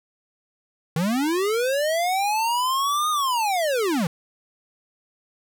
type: linear two-way sweep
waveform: square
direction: up then down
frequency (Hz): 150.9 to 1245 to 150.9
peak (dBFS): -21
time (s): 0.96-4.07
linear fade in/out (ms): 2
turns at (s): 3.1
effects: none